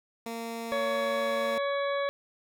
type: tone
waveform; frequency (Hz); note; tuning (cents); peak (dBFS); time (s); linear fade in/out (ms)
15% pulse; 230; A#3; -23; -28; 0.26-1.58; 2
type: harmonic tone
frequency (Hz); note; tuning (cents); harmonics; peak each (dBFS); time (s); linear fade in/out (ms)
562; C#5; +24; 1 / 2 / 3 / 4 / 6 / 7; -28 / -34 / -38 / -40 / -44 / -45; 0.72-2.09; 0
effects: none